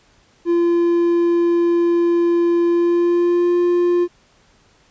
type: tone with pitch glide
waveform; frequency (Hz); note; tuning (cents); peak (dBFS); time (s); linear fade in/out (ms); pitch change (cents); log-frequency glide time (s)
triangle; 343.1 to 350.9; F4 to F4; -31 to +8; -11; 0.45-4.08; 50; +39; 2.67-3.57
effects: pink hiss -55 dBFS RMS until 4.9 s + resampled to 16000 Hz